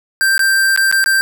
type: tone with dropouts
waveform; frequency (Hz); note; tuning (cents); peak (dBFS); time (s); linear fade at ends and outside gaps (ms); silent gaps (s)
square; 1573; G6; +6; -11; 0.21-1.21; 0; 0.379-0.393 / 0.762-0.775 / 0.914-0.925 / 1.041-1.06
effects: none